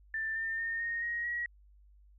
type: tone with pitch steps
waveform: sine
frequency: 1777 / 1802.8 / 1829.1 / 1855.7 / 1882.7 / 1910 Hz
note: A6 / A6 / A#6 / A#6 / A#6 / A#6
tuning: +17 / +42 / -33 / -8 / +17 / +42 cents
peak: -32 dBFS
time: 0.14-1.46 s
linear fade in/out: 2 ms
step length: 220 ms
effects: added 50 Hz sine -57 dBFS peak until 2.18 s